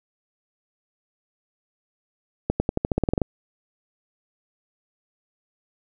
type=accelerating click train; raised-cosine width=2 ms; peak=-7 dBFS; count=12; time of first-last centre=2.5-3.217 s; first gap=100 ms; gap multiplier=0.91; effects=none